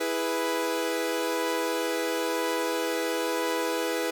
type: chord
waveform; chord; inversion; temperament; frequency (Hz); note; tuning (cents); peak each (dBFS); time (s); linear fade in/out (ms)
sawtooth; E major; none; equal; 329.6 / 415.3 / 493.9; E4 / G#4 / B4; 0 / 0 / 0; -27 / -29 / -25; 0-4.11; 10
effects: none